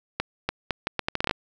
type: accelerating click train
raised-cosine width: 0.3 ms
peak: -8 dBFS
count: 12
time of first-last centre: 0.2-1.311 s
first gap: 290 ms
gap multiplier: 0.75
effects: none